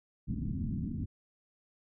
white low-pass noise, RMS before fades -35 dBFS, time 0.27-1.06 s, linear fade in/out 20 ms, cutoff 260 Hz, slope 48 dB/octave, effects none

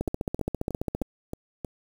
two click trains, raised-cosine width 2 ms, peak -14 / -19 dBFS, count 16 / 6, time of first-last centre 0.01-1.017 / 0.08-1.647 s, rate 14.9 / 3.19 Hz, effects 7-bit

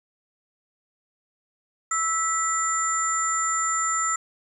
sine tone cluster, 1315 / 1966 / 7200 Hz, E6 / B6 / A8, -5 / -8 / +39 cents, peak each -24 / -32 / -26 dBFS, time 1.91-4.16 s, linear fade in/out 5 ms, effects 9-bit

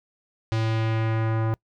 square tone with low-pass filter sweep, 111.7 Hz, A2, 27 cents sharp, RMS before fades -24 dBFS, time 0.52-1.54 s, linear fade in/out 0 ms, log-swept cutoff 4700 to 1200 Hz, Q 1.2, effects noise-tail reverb RT60 0.1 s tail -25 dB re dry

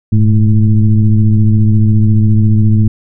sine tone with frequency modulation, 103.83 Hz, G#2, in tune, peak -5 dBFS, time 0.12-2.88 s, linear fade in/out 5 ms, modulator 111 Hz, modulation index 0.92, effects none

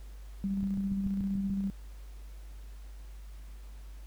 sine tone with tremolo, 196 Hz, G3, in tune, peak -28 dBFS, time 0.44-1.7 s, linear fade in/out 0 ms, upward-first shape square, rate 15 Hz, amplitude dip 25%
click train, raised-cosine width 5 ms, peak -27 dBFS, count 7, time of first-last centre 0.63-1.5 s, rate 6.9 Hz
effects added 50 Hz sine -43 dBFS peak until 4.06 s + pink hiss -61 dBFS RMS until 4.06 s

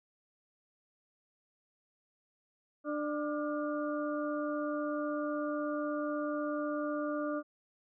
harmonic tone with a mistuned harmonic, 297.3 Hz, D4, 21 cents sharp, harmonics 1 / 2 / 4 / 5, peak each -35 / -36 / -41 / -45 dBFS, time 2.84-7.43 s, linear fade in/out 50 ms, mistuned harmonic 5, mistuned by -72 cents, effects none

